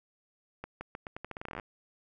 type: accelerating click train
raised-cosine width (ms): 0.5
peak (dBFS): -24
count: 18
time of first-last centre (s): 0.64-1.598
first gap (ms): 170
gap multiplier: 0.83
effects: none